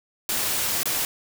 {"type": "noise with dropouts", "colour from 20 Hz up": "white", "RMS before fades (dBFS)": -25, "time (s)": [0.29, 1.05], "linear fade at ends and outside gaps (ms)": 1, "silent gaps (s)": [0.832, 0.856], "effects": []}